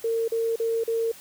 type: tone bursts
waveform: sine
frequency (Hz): 456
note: A#4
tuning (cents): -38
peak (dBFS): -22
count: 4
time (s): 0.04-1.117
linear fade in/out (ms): 5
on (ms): 240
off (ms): 39
effects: white hiss -47 dBFS RMS until 1.2 s